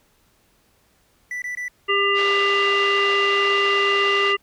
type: tone bursts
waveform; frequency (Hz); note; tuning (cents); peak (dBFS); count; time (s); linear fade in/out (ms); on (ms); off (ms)
triangle; 1975.5; B6; 0; -24; 3; 1.31-1.682; 2; 110; 21
type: harmonic tone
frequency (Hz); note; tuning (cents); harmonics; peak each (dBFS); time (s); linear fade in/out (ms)
399.2; G4; +32; 1 / 3 / 5 / 7; -22 / -22 / -22 / -22; 1.88-4.37; 20
type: band-pass noise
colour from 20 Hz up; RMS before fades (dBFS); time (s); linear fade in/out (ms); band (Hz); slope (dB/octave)
white; -32; 2.14-4.35; 50; 370 to 4200; 24
effects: pink hiss -61 dBFS RMS until 4.42 s